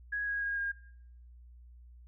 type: tone with pitch steps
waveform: sine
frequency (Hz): 1661.2 / 1646.9 / 1632.7 / 1618.6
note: G#6 / G#6 / G#6 / G#6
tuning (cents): 0 / -15 / -30 / -45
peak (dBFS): -31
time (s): 0.12-0.72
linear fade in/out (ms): 10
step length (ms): 150
effects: noise-tail reverb RT60 0.7 s tail -20 dB re dry + added 60 Hz sine -51 dBFS peak until 2.07 s